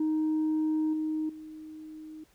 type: tone with level steps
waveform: sine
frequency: 311.5 Hz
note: D#4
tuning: 2 cents sharp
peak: -23 / -27 / -41 dBFS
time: 0-2.24 s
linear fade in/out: 5 ms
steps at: 0.93 / 1.29 s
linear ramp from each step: 5 ms
effects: tanh soft clip ceiling -23 dBFS + pink hiss -65 dBFS RMS until 2.34 s